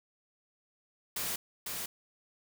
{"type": "noise with echo", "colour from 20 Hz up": "white", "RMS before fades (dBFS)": -35, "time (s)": [1.16, 1.36], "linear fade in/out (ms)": 5, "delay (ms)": 500, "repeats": 1, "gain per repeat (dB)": -3, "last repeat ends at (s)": 1.86, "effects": []}